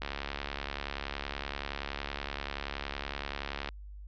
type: click train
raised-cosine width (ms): 0.3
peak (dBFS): -19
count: 260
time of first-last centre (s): 0.02-3.689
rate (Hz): 70.6
effects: added 50 Hz sine -43 dBFS peak until 4.07 s + resampled to 16000 Hz